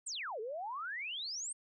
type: exponential two-way sweep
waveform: sine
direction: down then up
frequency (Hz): 8840 to 415.3 to 8840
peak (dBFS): -38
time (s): 0.06-1.53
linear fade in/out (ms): 10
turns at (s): 0.4
effects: none